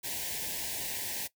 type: band-stop noise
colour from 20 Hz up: white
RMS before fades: -36 dBFS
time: 0.03-1.28 s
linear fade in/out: 20 ms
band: 1000 to 1600 Hz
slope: 96 dB/octave
effects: noise-tail reverb RT60 0.1 s tail -18 dB re dry